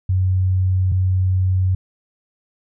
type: tone pair in turn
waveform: sine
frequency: 93.1 / 93.1 Hz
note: F#2 / F#2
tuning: +11 / +11 cents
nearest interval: unison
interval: 0 cents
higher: neither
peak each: -14 dBFS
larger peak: neither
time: 0.09-0.92 / 0.92-1.75 s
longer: neither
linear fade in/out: 5 ms
effects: none